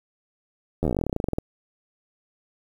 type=slowing click train; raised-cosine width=2 ms; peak=-11 dBFS; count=22; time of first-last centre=0.83-1.385 s; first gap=11 ms; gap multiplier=1.08; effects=8-bit